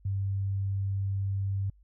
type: tone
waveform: sine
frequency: 98 Hz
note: G2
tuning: in tune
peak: -27 dBFS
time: 0.05-1.7 s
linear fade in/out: 5 ms
effects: added 50 Hz sine -56 dBFS peak until 1.83 s